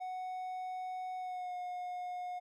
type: tone with pitch glide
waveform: triangle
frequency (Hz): 740 to 721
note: F#5 to F#5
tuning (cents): 0 to -45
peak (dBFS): -36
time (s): 0-2.4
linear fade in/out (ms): 20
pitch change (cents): -45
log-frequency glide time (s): 1.17-1.55
effects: none